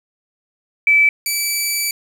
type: tone pair in turn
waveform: sine / 10% pulse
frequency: 2310 / 2310 Hz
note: D7 / D7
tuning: -29 / -29 cents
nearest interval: unison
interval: 0 cents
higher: neither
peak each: -9 dBFS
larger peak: neither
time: 0.87-1.09 / 1.26-1.91 s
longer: second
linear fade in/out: 2 ms
effects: 7-bit